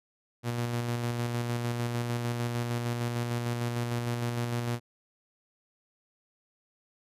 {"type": "tone with tremolo", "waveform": "sawtooth", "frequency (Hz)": 119.5, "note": "A#2", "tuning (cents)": 43, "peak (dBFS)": -24, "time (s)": [0.43, 4.8], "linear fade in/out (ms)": 50, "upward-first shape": "square", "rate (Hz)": 6.6, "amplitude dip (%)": 30, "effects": ["resampled to 32000 Hz"]}